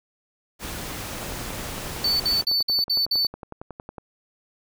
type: noise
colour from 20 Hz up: pink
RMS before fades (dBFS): -33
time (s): 0.59-2.45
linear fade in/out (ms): 50
type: click train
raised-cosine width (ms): 1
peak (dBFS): -22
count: 31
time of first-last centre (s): 1.23-3.982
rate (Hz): 10.9
type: tone bursts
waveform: triangle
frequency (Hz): 4506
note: C#8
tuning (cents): +28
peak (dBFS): -18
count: 6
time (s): 2.04-3.27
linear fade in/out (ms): 5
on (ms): 160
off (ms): 54
effects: none